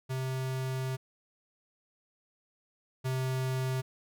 square tone pair in turn, 130.81 / 130.32 Hz, C3 / C3, 0 / -7 cents, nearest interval unison, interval 7 cents, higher first, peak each -32 / -30 dBFS, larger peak second, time 0.09-0.97 / 3.04-3.82 s, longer first, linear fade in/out 20 ms, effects none

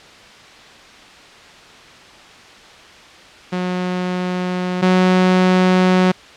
sawtooth tone pair in turn, 181.4 / 184.14 Hz, F#3 / F#3, -34 / -8 cents, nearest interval unison, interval 26 cents, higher second, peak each -15 / -7 dBFS, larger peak second, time 3.52-4.82 / 4.82-6.12 s, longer neither, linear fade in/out 10 ms, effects white hiss -41 dBFS RMS until 6.36 s + low-pass 4000 Hz 12 dB/octave

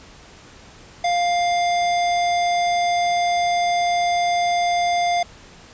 square tone, 700 Hz, F5, 4 cents sharp, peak -18 dBFS, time 1.04-5.23 s, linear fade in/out 5 ms, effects pink hiss -45 dBFS RMS until 5.73 s + resampled to 16000 Hz

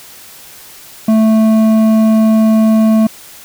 sine tone with hard clipping, 220 Hz, A3, in tune, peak -8 dBFS, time 1.08-3.07 s, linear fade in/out 5 ms, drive 8 dB, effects white hiss -36 dBFS RMS until 3.44 s

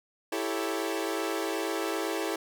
sawtooth chord, A dominant seventh, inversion second, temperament equal, 329.6 / 392 / 440 / 554.4 Hz, E4 / G4 / A4 / C#5, 0 / 0 / 0 / 0 cents, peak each -29 / -31 / -31 / -34 dBFS, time 0.32-2.36 s, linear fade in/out 5 ms, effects none

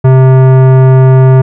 sine tone with tanh clipping, 130.81 Hz, C3, in tune, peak -3 dBFS, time 0.04-1.42 s, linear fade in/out 10 ms, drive 17 dB, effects none

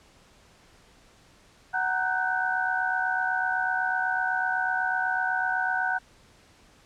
sine tone cluster, 746 / 927 / 1490 / 1558 Hz, F#5 / A#5 / F#6 / G6, +14 / -10 / +12 / -11 cents, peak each -29 / -34 / -27 / -31 dBFS, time 1.73-5.99 s, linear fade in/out 20 ms, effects pink hiss -57 dBFS RMS until 6.85 s + low-pass 8000 Hz 12 dB/octave

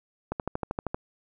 click train, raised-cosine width 1 ms, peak -15 dBFS, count 9, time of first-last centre 0.32-0.945 s, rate 12.8 Hz, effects none

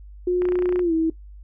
sine tone with pitch glide, 359.2 to 323.7 Hz, F4 to E4, +49 to -31 cents, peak -17 dBFS, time 0.27-1.1 s, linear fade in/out 5 ms, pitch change -180 cents, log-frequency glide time 0.82-0.93 s
click train, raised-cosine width 0.5 ms, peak -19 dBFS, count 12, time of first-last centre 0.42-0.793 s, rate 29.5 Hz
effects noise-tail reverb RT60 0.1 s tail -17 dB re dry + added 50 Hz sine -39 dBFS peak until 1.43 s

